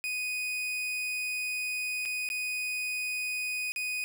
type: tone with dropouts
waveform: 40% pulse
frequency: 2490 Hz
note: D#7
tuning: 1 cent sharp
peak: -30 dBFS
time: 0.04-4.04 s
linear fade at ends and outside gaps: 0 ms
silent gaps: 2.053-2.057 / 2.289-2.301 / 3.72-3.761 s
effects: none